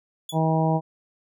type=tone with exponential decay; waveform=sawtooth; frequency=3428 Hz; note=A7; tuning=46 cents flat; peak=-26 dBFS; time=0.29-0.39 s; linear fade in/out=5 ms; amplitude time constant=21 ms
type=harmonic tone; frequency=160 Hz; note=D#3; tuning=49 cents sharp; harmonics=1 / 2 / 3 / 4 / 5 / 6; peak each=-21 / -28 / -30 / -27 / -27 / -30 dBFS; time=0.32-0.81 s; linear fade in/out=50 ms
effects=none